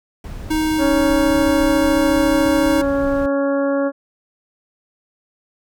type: noise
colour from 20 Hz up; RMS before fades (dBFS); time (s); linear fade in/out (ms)
brown; -29; 0.24-3.26; 2
type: tone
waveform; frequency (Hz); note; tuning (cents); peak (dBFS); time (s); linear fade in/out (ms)
square; 312.5; D#4; +8; -17; 0.5-2.82; 10
type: harmonic tone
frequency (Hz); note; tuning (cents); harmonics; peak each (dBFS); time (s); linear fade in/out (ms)
278.5; C#4; +8; 1 / 2 / 3 / 4 / 5 / 6; -19 / -18 / -33 / -30 / -31 / -34; 0.78-3.92; 50
effects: none